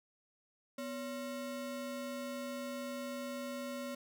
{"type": "ring-modulated tone", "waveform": "square", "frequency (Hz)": 406.1, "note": "G#4", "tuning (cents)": -39, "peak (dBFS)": -37, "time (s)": [0.78, 3.95], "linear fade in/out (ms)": 5, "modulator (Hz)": 158, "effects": []}